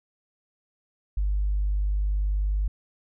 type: tone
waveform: sine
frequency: 50.1 Hz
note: G1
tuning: 38 cents sharp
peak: -21 dBFS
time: 1.17-2.68 s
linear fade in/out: 5 ms
effects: tanh soft clip ceiling -17 dBFS